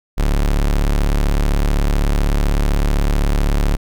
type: tone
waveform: 40% pulse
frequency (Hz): 35.86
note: D1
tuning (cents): -40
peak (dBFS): -12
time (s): 0.17-3.77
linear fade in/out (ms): 20
effects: none